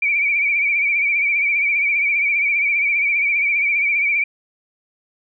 sine tone with vibrato, 2314 Hz, D7, 26 cents flat, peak -15 dBFS, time 0.02-4.24 s, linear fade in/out 5 ms, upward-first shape sine, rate 15 Hz, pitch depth 63 cents each way, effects none

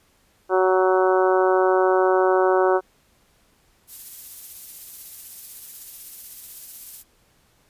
harmonic tone, 186.5 Hz, F#3, 14 cents sharp, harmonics 2 / 3 / 4 / 5 / 6 / 7 / 8, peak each -18 / -22 / -24 / -26 / -28 / -29 / -30 dBFS, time 0.49-2.81 s, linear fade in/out 50 ms
violet noise with tremolo, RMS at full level -35 dBFS, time 3.87-7.04 s, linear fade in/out 50 ms, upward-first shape sine, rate 16 Hz, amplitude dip 25%
effects pink hiss -61 dBFS RMS until 7.69 s + resampled to 32000 Hz

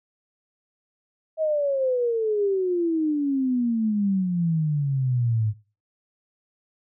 sine exponential sweep, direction down, 643 to 104.9 Hz, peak -20 dBFS, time 1.37-5.54 s, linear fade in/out 50 ms, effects noise-tail reverb RT60 0.3 s tail -18 dB re dry

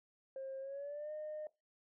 sine tone with pitch glide, 535 to 611 Hz, C5 to D#5, +38 to -32 cents, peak -40 dBFS, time 0.36-1.47 s, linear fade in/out 2 ms, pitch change +230 cents, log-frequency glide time 0.6-1.12 s, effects noise-tail reverb RT60 0.2 s tail -19 dB re dry + tanh soft clip ceiling -38 dBFS

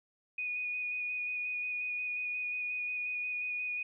sine tone with vibrato, 2472 Hz, D#7, 12 cents flat, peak -33 dBFS, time 0.38-3.83 s, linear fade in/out 5 ms, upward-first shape square, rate 5.6 Hz, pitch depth 12 cents each way, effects none

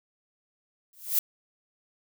violet noise with exponential growth, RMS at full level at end -20 dBFS, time 0.93-1.19 s, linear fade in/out 2 ms, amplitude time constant 55 ms, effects none

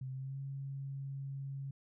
sine tone with pitch glide, 130.81 to 137.15 Hz, C3 to C#3, 0 to -18 cents, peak -39 dBFS, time 0.01-1.71 s, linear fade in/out 5 ms, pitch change +82 cents, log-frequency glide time 0.11-0.39 s, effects none

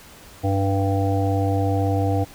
harmonic tone, 98 Hz, G2, in tune, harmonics 1 / 3 / 5 / 7 / 8, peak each -20 / -25 / -27 / -28 / -29 dBFS, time 0.43-2.25 s, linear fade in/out 20 ms, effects pink hiss -45 dBFS RMS until 2.34 s

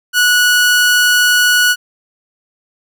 sawtooth tone, 1468 Hz, F#6, 14 cents flat, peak -5 dBFS, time 0.13-1.76 s, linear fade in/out 50 ms, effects none

